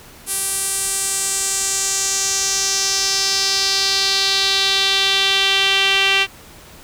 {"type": "tone with band-pass filter sweep", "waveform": "sawtooth", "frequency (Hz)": 390, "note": "G4", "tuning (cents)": -9, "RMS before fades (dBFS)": -18, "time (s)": [0.26, 6.27], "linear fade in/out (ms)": 50, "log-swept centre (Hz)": [10000, 2800], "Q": 3.1, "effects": ["pink hiss -42 dBFS RMS until 6.83 s"]}